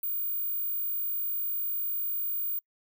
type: tone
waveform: sine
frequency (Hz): 15350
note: A#9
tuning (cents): +50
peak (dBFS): -28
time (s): 0.03-2.59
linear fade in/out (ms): 5
effects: noise-tail reverb RT60 0.1 s tail -25 dB re dry